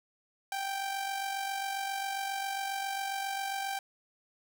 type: tone with amplitude modulation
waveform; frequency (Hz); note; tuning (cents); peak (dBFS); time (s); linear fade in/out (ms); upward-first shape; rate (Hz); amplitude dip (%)
sawtooth; 784; G5; 0; -27; 0.52-3.79; 2; sine; 47.4; 45
effects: none